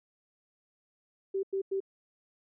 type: tone bursts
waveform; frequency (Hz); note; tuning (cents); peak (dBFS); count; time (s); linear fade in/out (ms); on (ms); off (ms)
sine; 388.2; G4; -17; -28; 3; 1.34-1.804; 10; 92; 94
effects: none